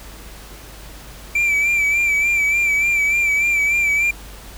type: tone with vibrato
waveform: triangle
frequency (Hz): 2334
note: D7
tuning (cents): -11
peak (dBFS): -13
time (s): 1.35-4.11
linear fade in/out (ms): 5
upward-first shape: sine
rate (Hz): 3.4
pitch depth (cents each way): 45
effects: added 50 Hz sine -38 dBFS peak until 4.57 s + pink hiss -40 dBFS RMS until 4.57 s